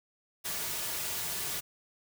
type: noise with comb filter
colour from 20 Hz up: white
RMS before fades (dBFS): -35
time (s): 0.44-1.61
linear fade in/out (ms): 20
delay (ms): 3.8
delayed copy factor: -0.55
effects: none